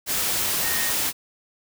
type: tone in noise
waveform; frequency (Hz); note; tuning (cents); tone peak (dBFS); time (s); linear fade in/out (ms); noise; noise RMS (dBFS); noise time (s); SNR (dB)
sine; 1853; A#6; -11; -30; 0.61-0.94; 50; white; -24; 0.06-1.13; -9
effects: none